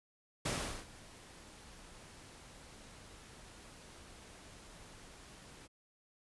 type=noise with ADSR envelope; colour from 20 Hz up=pink; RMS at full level=-35 dBFS; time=0.45-5.68 s; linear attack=8 ms; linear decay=390 ms; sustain=-20 dB; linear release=26 ms; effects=resampled to 24000 Hz